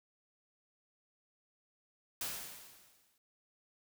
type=noise with exponential decay; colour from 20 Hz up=white; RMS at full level=-37 dBFS; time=2.21-3.18 s; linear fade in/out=2 ms; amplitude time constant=210 ms; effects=none